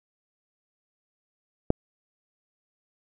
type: click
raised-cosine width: 2 ms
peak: -6 dBFS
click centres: 1.704 s
effects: none